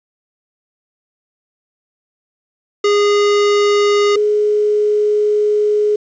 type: tone pair in turn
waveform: square / sine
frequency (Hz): 410.8 / 419.7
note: G#4 / G#4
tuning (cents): -19 / +18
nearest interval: unison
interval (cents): 37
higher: second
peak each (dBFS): -11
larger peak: neither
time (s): 2.84-4.16 / 4.16-5.96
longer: second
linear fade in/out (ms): 5
effects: resampled to 16000 Hz + 7-bit